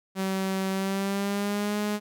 sawtooth tone with pitch glide, 191.2 to 208.5 Hz, G3 to G#3, -43 to +7 cents, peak -22 dBFS, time 0.15-2 s, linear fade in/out 50 ms, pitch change +150 cents, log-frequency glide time 0.71-1.78 s, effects none

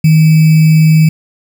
sine tone with sample-and-hold, 157.9 Hz, D#3, 26 cents sharp, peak -3 dBFS, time 0.04-1.09 s, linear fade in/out 5 ms, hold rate 2450 Hz, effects none

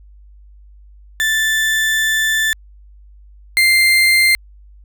35% pulse tone pair in turn, 1761 / 2094 Hz, A6 / C7, +1 / +1 cents, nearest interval minor third, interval 300 cents, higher second, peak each -12 / -8 dBFS, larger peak second, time 1.2-2.53 / 3.57-4.35 s, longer first, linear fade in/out 0 ms, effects added 50 Hz sine -40 dBFS peak until 4.84 s

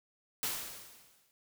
white noise with exponential decay, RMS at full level -33 dBFS, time 0.43-1.31 s, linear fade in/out 0 ms, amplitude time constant 190 ms, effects none

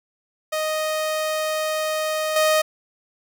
sawtooth tone with level steps, 622.3 Hz, D#5, in tune, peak -18 / -12 dBFS, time 0.52-2.62 s, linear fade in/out 10 ms, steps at 2.36 s, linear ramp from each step 2 ms, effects none

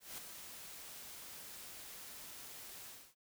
white noise with ADSR envelope, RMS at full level -45 dBFS, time 0-3.15 s, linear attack 180 ms, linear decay 3 ms, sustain -6 dB, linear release 280 ms, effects none

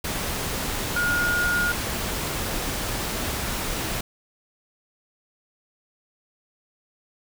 sine tone in noise, 1431 Hz, F6, 42 cents sharp, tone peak -21 dBFS, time 0.96-1.72 s, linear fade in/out 5 ms, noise pink, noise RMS -28 dBFS, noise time 0.04-4.01 s, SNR +4 dB, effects none

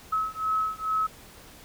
sine beating tone pair, 1287 / 1289.3 Hz, E6 / E6, -42 / -39 cents, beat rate 2.3 Hz, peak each -28 dBFS, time 0.12-1.07 s, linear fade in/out 10 ms, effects pink hiss -49 dBFS RMS until 1.64 s

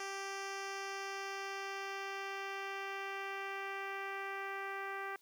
10% pulse tone with low-pass filter sweep, 392 Hz, G4, in tune, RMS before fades -42 dBFS, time 0-5.16 s, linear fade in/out 2 ms, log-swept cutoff 6700 to 1900 Hz, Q 1.3, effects white hiss -69 dBFS RMS until 5.21 s + high-pass 200 Hz 12 dB/octave

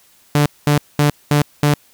sawtooth tone bursts, 146.83 Hz, D3, in tune, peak -7 dBFS, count 5, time 0.35-1.74 s, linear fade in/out 2 ms, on 110 ms, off 210 ms, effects white hiss -52 dBFS RMS until 1.93 s

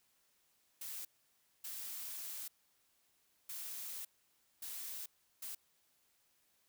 blue noise bursts at uneven times, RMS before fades -45 dBFS, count 5, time 0.81-1.05 / 1.64-2.48 / 3.49-4.05 / 4.62-5.06 / 5.42-5.55 s, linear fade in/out 5 ms, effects white hiss -75 dBFS RMS until 6.68 s

